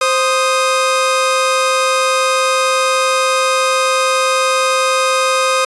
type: tone pair together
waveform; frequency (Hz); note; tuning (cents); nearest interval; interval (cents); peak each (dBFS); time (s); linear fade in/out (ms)
sawtooth; 523.3 / 1244.6; C5 / D#6; 0 / 0; octave + minor third; 1500; -11; 0.01-5.65; 5
effects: resampled to 24000 Hz